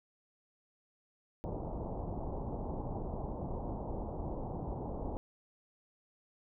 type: low-pass noise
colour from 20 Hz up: pink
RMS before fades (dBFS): -39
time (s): 1.44-5.17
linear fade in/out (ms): 0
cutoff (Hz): 930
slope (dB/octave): 48
effects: none